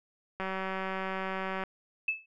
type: click train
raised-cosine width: 0.5 ms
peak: -20 dBFS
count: 236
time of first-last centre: 0.4-1.637 s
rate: 190 Hz
type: tone with exponential decay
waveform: sine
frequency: 2615 Hz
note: E7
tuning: 15 cents flat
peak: -23 dBFS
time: 2.08-2.26 s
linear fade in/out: 5 ms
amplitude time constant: 38 ms
effects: none